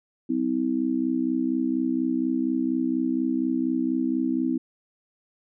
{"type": "harmonic tone", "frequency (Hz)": 64.2, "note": "C2", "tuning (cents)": -32, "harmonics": [3, 4, 5], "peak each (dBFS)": [-35, -24, -26], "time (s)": [0.29, 4.58], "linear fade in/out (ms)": 10, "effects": []}